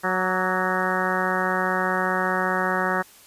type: harmonic tone with a mistuned harmonic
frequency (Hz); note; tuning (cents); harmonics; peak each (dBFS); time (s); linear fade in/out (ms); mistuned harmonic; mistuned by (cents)
185; F#3; 0; 1 / 2 / 3 / 4 / 5 / 6 / 7 / 8 / 9 / 10; -30 / -30 / -30 / -30 / -30 / -30 / -30 / -30 / -30 / -30; 0.03-3.03; 20; 6; +35
effects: white hiss -50 dBFS RMS until 3.26 s + resampled to 32000 Hz